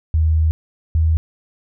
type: tone pair in turn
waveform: sine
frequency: 79.2 / 80.07 Hz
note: D#2 / E2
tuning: +31 / -50 cents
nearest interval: unison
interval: 19 cents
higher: second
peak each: -12 dBFS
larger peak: neither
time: 0.14-0.51 / 0.95-1.17 s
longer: first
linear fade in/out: 0 ms
effects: none